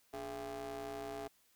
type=ring-modulated tone; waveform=30% pulse; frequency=129.2 Hz; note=C3; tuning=21 cents flat; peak=-36 dBFS; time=0.13-1.28 s; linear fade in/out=10 ms; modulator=546 Hz; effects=white hiss -71 dBFS RMS until 1.55 s